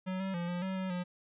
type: tone with pitch steps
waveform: square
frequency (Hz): 186.4 / 191.7 / 172.8 / 176.4 / 189.5 / 188 / 178.7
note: F#3 / G3 / F3 / F3 / F#3 / F#3 / F3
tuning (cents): +13 / -38 / -18 / +18 / +42 / +28 / +40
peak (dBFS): -34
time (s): 0.06-1.04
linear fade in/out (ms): 20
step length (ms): 140
effects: resampled to 8000 Hz